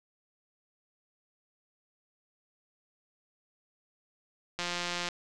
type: click train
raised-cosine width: 0.2 ms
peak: -16 dBFS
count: 88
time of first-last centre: 4.59-5.087 s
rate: 175 Hz
effects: resampled to 24000 Hz + 7-bit